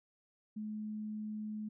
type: tone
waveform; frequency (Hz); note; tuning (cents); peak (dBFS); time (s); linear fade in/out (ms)
sine; 213.6; G#3; +49; -38; 0.56-1.69; 10
effects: none